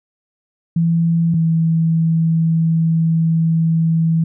sine tone pair in turn, 166.8 / 163.27 Hz, E3 / E3, +21 / -16 cents, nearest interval unison, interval 37 cents, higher first, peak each -12 dBFS, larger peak neither, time 0.76-1.34 / 1.34-4.24 s, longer second, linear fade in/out 5 ms, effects none

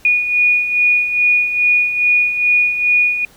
sine beating tone pair, 2453 / 2455.4 Hz, D#7 / D#7, -25 / -24 cents, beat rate 2.4 Hz, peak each -19 / -12 dBFS, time 0.05-3.25 s, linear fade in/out 2 ms, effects pink hiss -47 dBFS RMS until 3.36 s

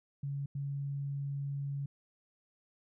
sine tone bursts at uneven times, 140.3 Hz, C#3, 21 cents sharp, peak -34 dBFS, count 2, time 0.23-0.46 / 0.55-1.86 s, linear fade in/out 5 ms, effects none

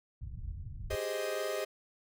white low-pass noise, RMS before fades -41 dBFS, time 0.21-0.96 s, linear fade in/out 10 ms, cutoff 100 Hz, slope 24 dB/octave
45% pulse chord, Ab major seventh, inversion third, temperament equal, 392 / 415.3 / 523.3 / 622.3 Hz, G4 / Ab4 / C5 / Eb5, 0 / 0 / 0 / 0 cents, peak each -41 / -39 / -39 / -37 dBFS, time 0.9-1.65 s, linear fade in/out 10 ms
effects none

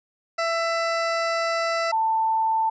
20% pulse / sine tone pair in turn, 666 / 889 Hz, E5 / A5, +18 / +18 cents, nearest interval perfect fourth, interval 500 cents, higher second, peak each -17 / -19 dBFS, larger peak first, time 0.38-1.92 / 1.92-2.7 s, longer first, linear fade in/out 10 ms, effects resampled to 16000 Hz

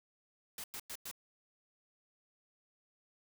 white noise bursts, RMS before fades -44 dBFS, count 4, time 0.58-1.113 s, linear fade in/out 2 ms, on 59 ms, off 99 ms, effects none

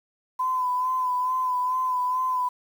sine tone with vibrato, 1011 Hz, B5, 40 cents sharp, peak -22 dBFS, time 0.39-2.49 s, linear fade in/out 10 ms, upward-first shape sine, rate 2.3 Hz, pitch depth 28 cents each way, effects 8-bit

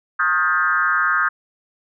sine tone with frequency modulation, 1418 Hz, F6, 26 cents sharp, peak -15 dBFS, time 0.19-1.29 s, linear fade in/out 10 ms, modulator 168 Hz, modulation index 1.6, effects none

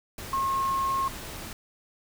sine tone in noise, 1078 Hz, C#6, 49 cents flat, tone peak -24 dBFS, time 0.33-1.08 s, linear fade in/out 2 ms, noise pink, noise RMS -39 dBFS, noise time 0.18-1.53 s, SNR +12 dB, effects none

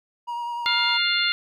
triangle tone with vibrato, 950 Hz, A#5, 33 cents sharp, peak -25 dBFS, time 0.27-0.98 s, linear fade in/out 20 ms, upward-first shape triangle, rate 10 Hz, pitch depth 20 cents each way
harmonic tone, 702 Hz, F5, 9 cents sharp, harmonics 2 / 3 / 4 / 5 / 6, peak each -26 / -26 / -26 / -26 / -26 dBFS, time 0.66-1.32 s, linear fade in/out 0 ms
effects none

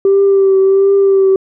sine tone with vibrato, 390 Hz, G4, 9 cents flat, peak -5 dBFS, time 0.05-1.36 s, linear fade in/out 2 ms, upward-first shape triangle, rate 1.4 Hz, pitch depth 31 cents each way, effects tanh soft clip ceiling -3 dBFS

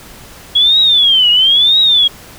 sine tone with vibrato, 3322 Hz, G#7, in tune, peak -6 dBFS, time 0.55-2.08 s, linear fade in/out 10 ms, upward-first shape triangle, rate 1 Hz, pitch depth 260 cents each way, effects pink hiss -36 dBFS RMS until 2.38 s

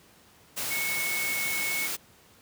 sine tone in noise, 2201 Hz, C#7, 13 cents flat, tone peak -29 dBFS, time 0.7-1.88 s, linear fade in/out 20 ms, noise white, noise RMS -32 dBFS, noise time 0.56-1.97 s, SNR 0 dB, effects pink hiss -57 dBFS RMS until 2.41 s + high-pass 80 Hz 12 dB/octave

